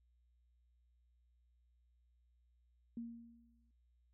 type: tone with exponential decay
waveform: sine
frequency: 233.1 Hz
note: A#3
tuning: in tune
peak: -40 dBFS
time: 2.97-3.71 s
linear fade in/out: 2 ms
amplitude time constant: 160 ms
effects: added 60 Hz sine -70 dBFS peak until 4.13 s